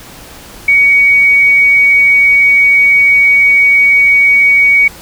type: tone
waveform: sine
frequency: 2247 Hz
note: C#7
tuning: 23 cents sharp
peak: -4 dBFS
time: 0.68-4.88 s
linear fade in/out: 5 ms
effects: pink hiss -33 dBFS RMS until 5.01 s